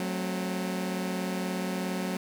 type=chord; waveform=sawtooth; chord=F# diminished; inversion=none; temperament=just; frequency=185 / 222 / 266.4 Hz; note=F#3 / A3 / C4; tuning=0 / +16 / +31 cents; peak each=-27 / -33 / -33 dBFS; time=0-2.17 s; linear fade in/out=2 ms; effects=none